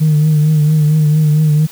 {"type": "tone with vibrato", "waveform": "sine", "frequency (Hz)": 152.7, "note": "D#3", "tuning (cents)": -32, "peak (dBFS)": -6, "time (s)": [0, 1.67], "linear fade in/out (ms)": 20, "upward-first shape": "triangle", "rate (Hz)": 4.4, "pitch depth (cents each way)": 51, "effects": ["tanh soft clip ceiling -5 dBFS", "white hiss -36 dBFS RMS until 1.71 s"]}